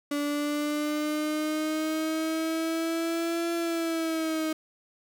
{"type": "exponential two-way sweep", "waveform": "35% pulse", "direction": "up then down", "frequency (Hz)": [288.7, 338.7, 312.9], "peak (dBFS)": -25, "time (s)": [0.11, 4.53], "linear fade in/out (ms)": 5, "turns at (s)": 3.54, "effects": []}